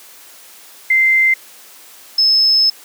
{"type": "tone pair in turn", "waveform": "sine", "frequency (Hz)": [2082, 5209], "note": ["C7", "E8"], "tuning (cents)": [-9, -21], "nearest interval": "octave + major third", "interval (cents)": 1588, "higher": "second", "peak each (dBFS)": -9, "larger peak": "neither", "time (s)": [[0.9, 1.34], [2.18, 2.7]], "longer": "second", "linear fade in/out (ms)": 5, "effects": ["white hiss -41 dBFS RMS until 2.84 s", "high-pass 300 Hz 12 dB/octave"]}